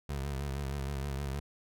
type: tone with vibrato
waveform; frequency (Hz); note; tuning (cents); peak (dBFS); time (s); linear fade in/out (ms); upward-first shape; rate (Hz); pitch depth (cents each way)
25% pulse; 69.3; C#2; 0; -30; 0.09-1.4; 5; sine; 6.4; 71
effects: none